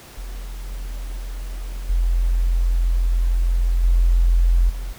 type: tone with level steps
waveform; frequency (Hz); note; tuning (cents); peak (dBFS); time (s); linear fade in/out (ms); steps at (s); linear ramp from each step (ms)
sine; 43.07; F1; -23; -28 / -26 / -15 / -12 / -25; 0.17-4.93; 10; 0.71 / 1.89 / 3.83 / 4.69; 10
effects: pink hiss -43 dBFS RMS until 4.98 s